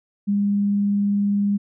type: tone with vibrato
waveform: sine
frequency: 202.5 Hz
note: G#3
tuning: 43 cents flat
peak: -17 dBFS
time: 0.27-1.58 s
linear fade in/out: 20 ms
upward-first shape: sine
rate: 20 Hz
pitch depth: 15 cents each way
effects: none